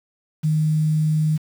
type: tone with quantisation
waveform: sine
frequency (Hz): 155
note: D#3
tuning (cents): -6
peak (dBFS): -16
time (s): 0.43-1.38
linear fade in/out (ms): 20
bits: 7
effects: none